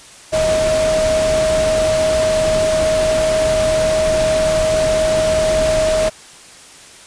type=tone in noise; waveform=sine; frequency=630 Hz; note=D#5; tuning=21 cents sharp; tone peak=-13 dBFS; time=0.32-6.1 s; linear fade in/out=20 ms; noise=pink; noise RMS=-22 dBFS; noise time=0.32-6.1 s; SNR=+6 dB; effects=white hiss -40 dBFS RMS until 7.06 s + resampled to 22050 Hz